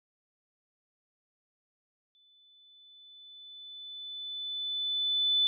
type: tone with exponential growth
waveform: sine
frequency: 3500 Hz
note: A7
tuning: 10 cents flat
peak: -22 dBFS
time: 2.15-5.47 s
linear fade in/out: 0 ms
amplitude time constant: 720 ms
effects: none